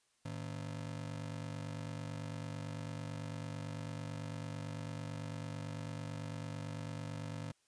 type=ring-modulated tone; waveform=35% pulse; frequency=131 Hz; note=C3; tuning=2 cents sharp; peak=-36 dBFS; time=0.25-7.52 s; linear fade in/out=5 ms; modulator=24.5 Hz; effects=white hiss -75 dBFS RMS until 7.67 s + resampled to 22050 Hz